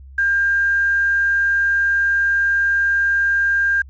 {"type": "tone with quantisation", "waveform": "sine", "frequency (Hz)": 1600, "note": "G6", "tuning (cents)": 35, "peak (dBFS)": -14, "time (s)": [0.18, 3.82], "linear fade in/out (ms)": 5, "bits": 7, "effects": ["added 67 Hz sine -37 dBFS peak until 3.89 s", "resampled to 16000 Hz"]}